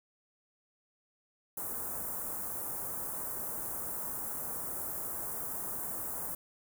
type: band-stop noise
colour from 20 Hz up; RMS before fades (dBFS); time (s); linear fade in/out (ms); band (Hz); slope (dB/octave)
white; -38; 1.57-6.35; 5; 1300 to 9100; 24
effects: none